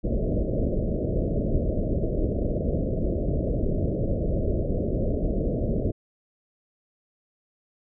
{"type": "low-pass noise", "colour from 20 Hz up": "pink", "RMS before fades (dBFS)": -25, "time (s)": [0.03, 5.92], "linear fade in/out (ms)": 20, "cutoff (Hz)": 640, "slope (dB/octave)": 96, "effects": []}